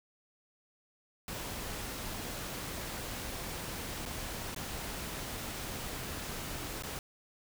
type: noise with dropouts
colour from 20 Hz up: pink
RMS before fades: -40 dBFS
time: 1.28-6.99 s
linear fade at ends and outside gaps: 1 ms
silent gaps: 4.054-4.06 / 4.547-4.562 / 6.824-6.835 s
effects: none